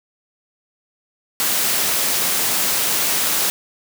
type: high-pass noise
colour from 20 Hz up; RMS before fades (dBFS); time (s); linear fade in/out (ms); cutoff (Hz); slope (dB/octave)
white; -19; 1.4-3.5; 0; 140; 12
effects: none